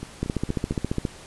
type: two click trains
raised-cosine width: 3 ms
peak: -11 / -20 dBFS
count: 13 / 4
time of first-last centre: 0.23-1.052 / 0.03-0.723 s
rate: 14.6 / 4.33 Hz
effects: pink hiss -45 dBFS RMS until 1.26 s + resampled to 24000 Hz